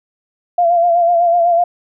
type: tone with vibrato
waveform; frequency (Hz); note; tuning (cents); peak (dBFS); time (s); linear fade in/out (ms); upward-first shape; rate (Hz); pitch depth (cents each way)
sine; 689; F5; -24; -9; 0.58-1.64; 5; sine; 8; 46
effects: none